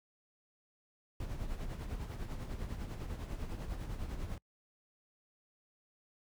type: noise with tremolo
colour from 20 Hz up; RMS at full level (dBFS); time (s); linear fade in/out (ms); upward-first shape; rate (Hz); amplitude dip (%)
brown; -38; 1.2-4.38; 2; sine; 10; 55
effects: noise-tail reverb RT60 0.1 s tail -26 dB re dry